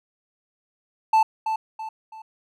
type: tone with echo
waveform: triangle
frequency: 880 Hz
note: A5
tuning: in tune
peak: -12 dBFS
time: 1.13-1.23 s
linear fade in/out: 5 ms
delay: 330 ms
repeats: 3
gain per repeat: -8 dB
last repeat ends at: 2.22 s
effects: none